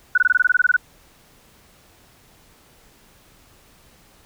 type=tone bursts; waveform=sine; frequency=1480 Hz; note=F#6; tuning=in tune; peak=-11 dBFS; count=13; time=0.15-0.766 s; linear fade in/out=5 ms; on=28 ms; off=21 ms; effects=pink hiss -53 dBFS RMS until 4.25 s

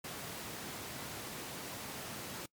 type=high-pass noise; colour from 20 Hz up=pink; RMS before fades=-44 dBFS; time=0.04-2.46 s; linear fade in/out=5 ms; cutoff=120 Hz; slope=12 dB/octave; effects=noise-tail reverb RT60 0.1 s tail -23 dB re dry + MP3 96 kbps

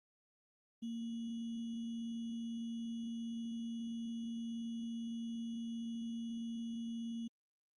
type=tone with sample-and-hold; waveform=sine; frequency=230.4 Hz; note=A#3; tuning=20 cents flat; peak=-39 dBFS; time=0.82-7.28 s; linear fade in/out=10 ms; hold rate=3150 Hz; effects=low-pass 6000 Hz 12 dB/octave + Opus 32 kbps

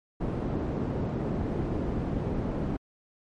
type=low-pass noise; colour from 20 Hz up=white; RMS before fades=-30 dBFS; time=0.2-2.77 s; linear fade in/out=10 ms; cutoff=320 Hz; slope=12 dB/octave; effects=MP3 48 kbps

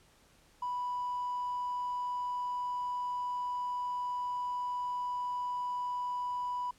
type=tone with hard clipping; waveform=sine; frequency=986 Hz; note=B5; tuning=3 cents flat; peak=-33 dBFS; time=0.62-6.71 s; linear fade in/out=5 ms; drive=1 dB; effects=pink hiss -64 dBFS RMS until 6.78 s + low-pass 11000 Hz 12 dB/octave

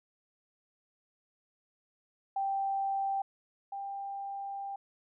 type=tone pair in turn; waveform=sine; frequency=784 / 792.7 Hz; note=G5 / G5; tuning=0 / +19 cents; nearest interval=unison; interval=19 cents; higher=second; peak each=-29 / -36 dBFS; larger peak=first; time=2.36-3.22 / 3.72-4.76 s; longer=second; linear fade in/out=5 ms; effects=none

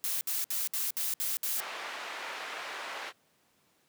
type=noise bursts; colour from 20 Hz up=blue; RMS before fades=-32 dBFS; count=7; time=0.04-1.602 s; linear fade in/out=0 ms; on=170 ms; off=62 ms
type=band-pass noise; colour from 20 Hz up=white; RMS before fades=-40 dBFS; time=1.56-3.13 s; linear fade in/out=50 ms; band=560 to 2200 Hz; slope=12 dB/octave
effects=pink hiss -69 dBFS RMS until 3.88 s + high-pass 150 Hz 12 dB/octave

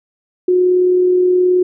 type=tone with amplitude modulation; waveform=sine; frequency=363.1 Hz; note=F#4; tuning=33 cents flat; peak=-8 dBFS; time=0.48-1.63 s; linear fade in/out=5 ms; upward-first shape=sine; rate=38.9 Hz; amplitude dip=25%; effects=none

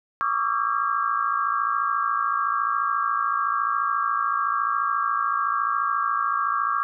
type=tone cluster; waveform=sine; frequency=1121 / 1175 / 1236 / 1349 / 1615 Hz; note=C#6 / D6 / D#6 / E6 / G#6; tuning=+19 / +1 / -12 / +40 / -49 cents; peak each=-25 / -27 / -30 / -28 / -31 dBFS; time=0.21-6.83 s; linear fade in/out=0 ms; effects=none

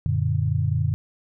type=chord; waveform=sine; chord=Gb augmented; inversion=none; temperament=equal; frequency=92.5 / 116.54 / 146.83 Hz; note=Gb2 / Bb2 / D3; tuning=0 / 0 / 0 cents; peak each=-24 dBFS; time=0.06-0.94 s; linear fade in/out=0 ms; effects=none

